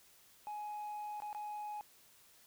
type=tone with dropouts; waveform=sine; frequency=838 Hz; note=G#5; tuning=15 cents sharp; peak=-38 dBFS; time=0.47-1.81 s; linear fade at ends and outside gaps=0 ms; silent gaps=1.202-1.221 / 1.329-1.348 s; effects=tanh soft clip ceiling -39 dBFS + white hiss -64 dBFS RMS until 2.46 s